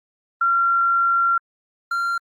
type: tone pair in turn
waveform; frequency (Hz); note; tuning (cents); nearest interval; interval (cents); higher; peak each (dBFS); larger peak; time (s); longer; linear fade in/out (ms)
sine / triangle; 1373 / 1380.7; F6 / F6; -30 / -20; unison; 10; second; -15 / -18; first; 0.41-1.38 / 1.91-2.18; first; 5
effects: Opus 32 kbps